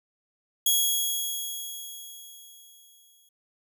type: tone with exponential decay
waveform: 10% pulse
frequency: 3322 Hz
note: G#7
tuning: in tune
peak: -11 dBFS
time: 0.66-3.29 s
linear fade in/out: 5 ms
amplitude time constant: 570 ms
effects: none